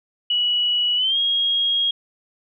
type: tone with pitch glide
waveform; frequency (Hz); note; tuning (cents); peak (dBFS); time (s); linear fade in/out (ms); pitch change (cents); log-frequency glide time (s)
sine; 2933 to 3273; F#7 to G#7; -16 to -26; -17; 0.3-1.91; 5; +190; 0.96-1.18
effects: none